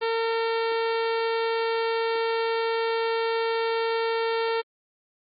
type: harmonic tone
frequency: 455.2 Hz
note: A#4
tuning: 41 cents flat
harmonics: 1 / 2 / 3 / 4 / 5 / 6 / 7 / 8 / 9 / 10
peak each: -24 / -30 / -34 / -36 / -38 / -40 / -41 / -42 / -43 / -44 dBFS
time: 0.01-4.62 s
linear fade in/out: 20 ms
effects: MP3 32 kbps